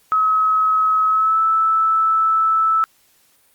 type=tone with pitch glide; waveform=sine; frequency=1281 to 1313.2 Hz; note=E6 to E6; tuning=-50 to -7 cents; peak=-13 dBFS; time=0.12-2.84 s; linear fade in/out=0 ms; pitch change=+43 cents; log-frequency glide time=1.08-1.4 s; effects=white hiss -57 dBFS RMS until 3.54 s + Opus 48 kbps